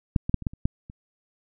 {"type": "clicks", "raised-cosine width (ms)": 5, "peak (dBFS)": [-7, -15, -6, -24, -13, -29, -9, -28], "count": 8, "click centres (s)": [0.162, 0.295, 0.343, 0.423, 0.468, 0.535, 0.655, 0.899], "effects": []}